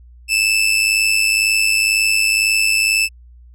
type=tone with amplitude modulation; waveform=sawtooth; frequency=2637 Hz; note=E7; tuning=in tune; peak=-7 dBFS; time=0.28-3.09 s; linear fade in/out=50 ms; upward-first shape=sine; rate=102 Hz; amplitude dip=60%; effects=added 60 Hz sine -40 dBFS peak until 3.54 s + low-pass 12000 Hz 12 dB/octave